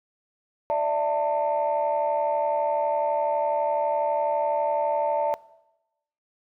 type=chord; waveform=sine; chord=D suspended second; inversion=none; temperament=equal with one note detuned; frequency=587.3 / 659.3 / 894.9 Hz; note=D5 / E5 / A5; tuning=0 / 0 / +29 cents; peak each=-24 / -26 / -24 dBFS; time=0.7-5.34 s; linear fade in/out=0 ms; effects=noise-tail reverb RT60 0.9 s tail -21 dB re dry + tanh soft clip ceiling -15 dBFS